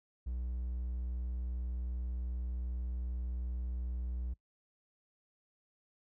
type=tone; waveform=triangle; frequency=61.3 Hz; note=B1; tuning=12 cents flat; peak=-33 dBFS; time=0.26-4.34 s; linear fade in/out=10 ms; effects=noise-tail reverb RT60 0.1 s tail -22 dB re dry